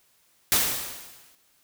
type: noise with exponential decay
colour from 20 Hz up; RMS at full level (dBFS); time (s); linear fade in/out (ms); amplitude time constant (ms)
white; -19; 0.52-1.35; 0; 180
effects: white hiss -64 dBFS RMS until 1.63 s